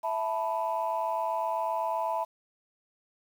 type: chord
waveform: sine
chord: E suspended fourth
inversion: none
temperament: equal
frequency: 659.3 / 880 / 987.8 Hz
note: E5 / A5 / B5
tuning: 0 / 0 / 0 cents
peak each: -31 dBFS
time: 0.03-2.25 s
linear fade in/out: 20 ms
effects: tanh soft clip ceiling -20 dBFS + 9-bit